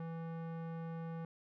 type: tone with low-pass filter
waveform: square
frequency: 164.81 Hz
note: E3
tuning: in tune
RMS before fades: -43 dBFS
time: 0-1.25 s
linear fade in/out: 2 ms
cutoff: 1300 Hz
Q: 0.88
effects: none